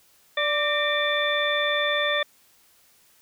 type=harmonic tone with a mistuned harmonic; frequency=587.3 Hz; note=D5; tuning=in tune; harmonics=1 / 2 / 3 / 4 / 6; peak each=-26 / -30 / -26 / -31 / -27 dBFS; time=0.37-2.23 s; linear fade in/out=5 ms; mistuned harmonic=3; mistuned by=+57 cents; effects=white hiss -59 dBFS RMS until 3.21 s